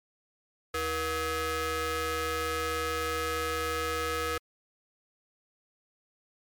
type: ring-modulated tone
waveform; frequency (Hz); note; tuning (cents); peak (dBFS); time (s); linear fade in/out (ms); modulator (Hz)
sawtooth; 400.8; G4; +38; -22; 0.74-4.38; 5; 880
effects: MP3 96 kbps